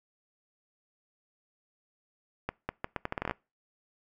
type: accelerating click train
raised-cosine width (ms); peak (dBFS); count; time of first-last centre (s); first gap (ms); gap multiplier
0.5; -16; 12; 2.49-3.311; 200; 0.77
effects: noise-tail reverb RT60 0.3 s tail -25 dB re dry